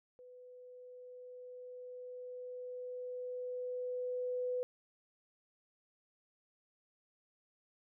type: tone with level ramp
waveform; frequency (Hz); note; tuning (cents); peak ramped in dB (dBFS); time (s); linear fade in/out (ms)
sine; 498.8; B4; +17; -53 to -33; 0.19-4.63; 0
effects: none